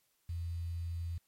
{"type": "tone with quantisation", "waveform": "sine", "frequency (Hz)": 84.7, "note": "E2", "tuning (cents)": 48, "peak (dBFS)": -35, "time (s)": [0.29, 1.18], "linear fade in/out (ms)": 5, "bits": 10, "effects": ["white hiss -75 dBFS RMS until 1.27 s", "MP3 64 kbps"]}